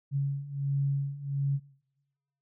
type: beating tone pair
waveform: sine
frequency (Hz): 138.59 / 139.99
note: C#3 / C#3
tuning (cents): 0 / +17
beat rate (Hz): 1.4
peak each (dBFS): -32 / -29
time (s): 0.11-1.6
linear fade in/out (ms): 50
effects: noise-tail reverb RT60 1.0 s tail -23 dB re dry